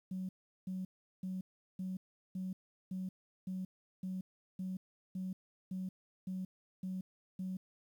sine tone bursts, 186.6 Hz, F#3, 15 cents sharp, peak -36 dBFS, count 14, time 0.11-7.57 s, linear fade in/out 5 ms, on 180 ms, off 380 ms, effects tanh soft clip ceiling -33 dBFS + 11-bit

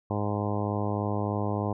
harmonic tone, 103.3 Hz, G#2, 9 cents flat, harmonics 1 / 2 / 3 / 4 / 5 / 6 / 7 / 8 / 9 / 10, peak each -30 / -33 / -35 / -36 / -37 / -38 / -38 / -39 / -40 / -40 dBFS, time 0.1-1.73 s, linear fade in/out 5 ms, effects none

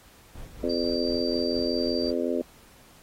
brown noise with tremolo, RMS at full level -40 dBFS, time 0.35-2.14 s, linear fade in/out 5 ms, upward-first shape sine, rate 4.2 Hz, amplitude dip 65%
harmonic tone, 85.4 Hz, F2, 38 cents flat, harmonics 3 / 4 / 5 / 6 / 7, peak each -29 / -30 / -31 / -32 / -32 dBFS, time 0.63-2.42 s, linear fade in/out 5 ms
sine tone, 4670 Hz, D8, 11 cents flat, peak -32 dBFS, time 0.69-2.11 s, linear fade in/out 10 ms
effects pink hiss -55 dBFS RMS until 3.02 s + AAC 48 kbps

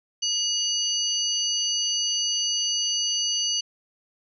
sine tone cluster, 2896 / 4600 / 6060 Hz, F#7 / D8 / F#8, -38 / -37 / +40 cents, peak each -27 dBFS, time 0.22-3.61 s, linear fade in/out 10 ms, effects none

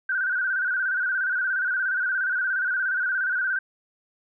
sine tone with vibrato, 1507 Hz, F#6, 31 cents sharp, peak -22 dBFS, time 0.09-3.59 s, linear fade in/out 5 ms, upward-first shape square, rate 17 Hz, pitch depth 57 cents each way, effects none

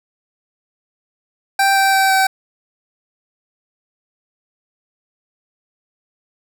25% pulse tone with pitch steps, 784 / 778.6 / 773.2 / 767.9 Hz, G5 / G5 / G5 / G5, 0 / -12 / -24 / -36 cents, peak -8 dBFS, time 1.59-2.27 s, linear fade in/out 5 ms, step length 170 ms, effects none

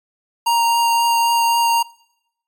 square tone with vibrato, 932.3 Hz, A#5, in tune, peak -14 dBFS, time 0.46-1.83 s, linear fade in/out 10 ms, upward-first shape triangle, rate 3.8 Hz, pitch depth 10 cents each way, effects noise-tail reverb RT60 0.8 s tail -23 dB re dry + MP3 96 kbps

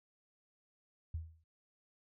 sine tone with exponential decay, 81 Hz, E2, 30 cents flat, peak -34 dBFS, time 1.14-1.44 s, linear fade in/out 5 ms, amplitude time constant 65 ms, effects none

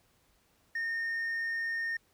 triangle tone with hard clipping, 1832 Hz, A#6, 31 cents flat, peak -30 dBFS, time 0.75-1.97 s, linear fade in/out 5 ms, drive 1 dB, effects pink hiss -69 dBFS RMS until 2.13 s

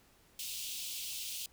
pink high-pass noise, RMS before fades -41 dBFS, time 0.39-1.46 s, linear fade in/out 2 ms, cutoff 2700 Hz, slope 48 dB/octave, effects pink hiss -65 dBFS RMS until 1.52 s

